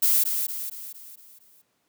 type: noise with echo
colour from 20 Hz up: violet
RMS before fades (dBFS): -20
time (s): 0.02-0.24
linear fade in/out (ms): 10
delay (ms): 230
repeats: 6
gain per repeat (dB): -6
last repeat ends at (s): 1.62
effects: pink hiss -71 dBFS RMS until 1.88 s + high-pass 150 Hz 12 dB/octave